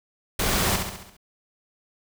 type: noise with echo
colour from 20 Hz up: pink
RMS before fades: -24 dBFS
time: 0.39-0.76 s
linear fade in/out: 5 ms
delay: 68 ms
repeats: 6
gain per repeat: -5 dB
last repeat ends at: 1.168 s
effects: none